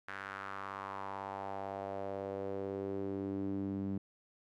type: tone with band-pass filter sweep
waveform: sawtooth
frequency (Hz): 98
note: G2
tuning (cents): 0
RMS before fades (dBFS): -40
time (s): 0.08-3.98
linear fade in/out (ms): 5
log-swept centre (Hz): 1600 to 230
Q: 3.1
effects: none